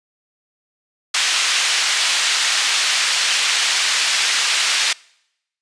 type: band-pass noise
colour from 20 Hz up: pink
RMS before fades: -18 dBFS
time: 1.14-4.93 s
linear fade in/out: 5 ms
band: 2100 to 6400 Hz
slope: 12 dB/octave
effects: noise-tail reverb RT60 0.8 s tail -25 dB re dry + resampled to 22050 Hz